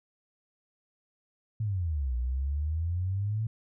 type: exponential two-way sweep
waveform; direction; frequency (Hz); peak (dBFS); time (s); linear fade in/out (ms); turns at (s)
sine; down then up; 113.3 to 59.6 to 113.3; -27; 1.6-3.47; 5; 2.16
effects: none